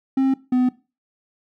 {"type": "tone pair in turn", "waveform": "triangle", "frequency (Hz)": [266.8, 251.8], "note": ["C4", "B3"], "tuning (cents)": [34, 34], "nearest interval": "minor second", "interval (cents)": 100, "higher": "first", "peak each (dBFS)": -13, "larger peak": "neither", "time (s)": [[0.17, 0.34], [0.52, 0.69]], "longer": "neither", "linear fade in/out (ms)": 5, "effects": ["noise-tail reverb RT60 0.3 s tail -19 dB re dry"]}